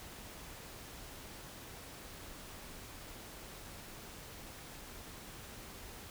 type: silence
effects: pink hiss -50 dBFS RMS until 6.1 s